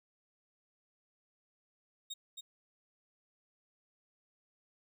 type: tone with echo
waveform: 30% pulse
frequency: 3729 Hz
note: A#7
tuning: in tune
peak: -37 dBFS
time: 2.1-2.14 s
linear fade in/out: 10 ms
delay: 270 ms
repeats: 1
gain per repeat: -4 dB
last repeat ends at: 2.41 s
effects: none